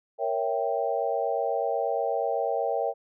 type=chord; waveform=sine; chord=A# diminished seventh; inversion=none; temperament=equal; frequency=466.2 / 554.4 / 659.3 / 784 Hz; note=A#4 / C#5 / E5 / G5; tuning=0 / 0 / 0 / 0 cents; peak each=-30 dBFS; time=0.18-2.94 s; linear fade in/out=50 ms; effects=none